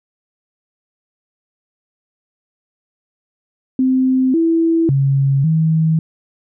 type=tone with pitch steps; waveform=sine; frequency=259.6 / 329.5 / 137.2 / 159.9 Hz; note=C4 / E4 / C#3 / D#3; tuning=-13 / -1 / -17 / +48 cents; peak=-11 dBFS; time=3.79-5.99 s; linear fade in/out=2 ms; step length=550 ms; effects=none